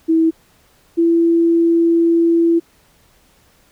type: tone pair in turn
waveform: sine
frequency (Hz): 324.6 / 335.1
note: E4 / E4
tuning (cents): -27 / +29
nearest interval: minor second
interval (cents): 56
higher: second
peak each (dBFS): -10 / -10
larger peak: neither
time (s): 0.08-0.31 / 0.97-2.6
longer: second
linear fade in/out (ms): 20
effects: pink hiss -54 dBFS RMS until 3.71 s